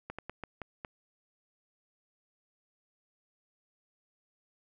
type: slowing click train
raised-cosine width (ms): 0.5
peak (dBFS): -24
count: 6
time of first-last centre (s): 0.1-0.848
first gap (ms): 86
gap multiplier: 1.28
effects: none